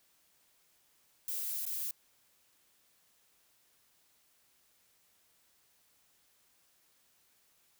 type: noise with dropouts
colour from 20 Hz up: violet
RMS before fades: -37 dBFS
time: 1.28-1.91 s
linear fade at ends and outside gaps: 2 ms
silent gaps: 1.654-1.664 s
effects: white hiss -70 dBFS RMS until 7.79 s